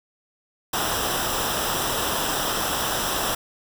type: noise with comb filter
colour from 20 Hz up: pink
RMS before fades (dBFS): -25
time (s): 0.73-3.35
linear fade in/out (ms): 5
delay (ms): 0.45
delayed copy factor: -0.7
effects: none

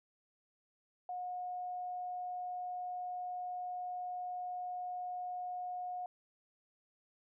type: tone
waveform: sine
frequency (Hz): 723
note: F#5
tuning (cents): -40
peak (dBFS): -38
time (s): 1.09-6.06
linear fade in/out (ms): 2
effects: none

